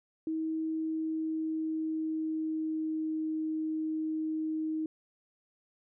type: tone with pitch glide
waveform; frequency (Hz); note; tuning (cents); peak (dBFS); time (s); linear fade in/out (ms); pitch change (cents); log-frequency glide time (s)
sine; 318.7 to 314.3; D#4 to D#4; +42 to +18; -30; 0.27-4.86; 2; -24; 0.63-3.27
effects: none